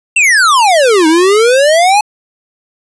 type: exponential two-way sweep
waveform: square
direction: down then up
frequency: 2776 to 308.1 to 860 Hz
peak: -6 dBFS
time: 0.16-2.01 s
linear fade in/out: 5 ms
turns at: 1.07 s
effects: resampled to 24000 Hz + 8-bit